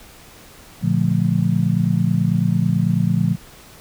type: chord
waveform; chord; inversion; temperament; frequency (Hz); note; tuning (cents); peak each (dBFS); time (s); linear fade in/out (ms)
sine; Bb major seventh; none; just; 116.54 / 145.68 / 174.81 / 218.5; Bb2 / D3 / F3 / A3; 0 / -14 / +2 / -12; -21 / -21 / -18 / -24; 0.81-3.37; 50
effects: pink hiss -44 dBFS RMS until 3.8 s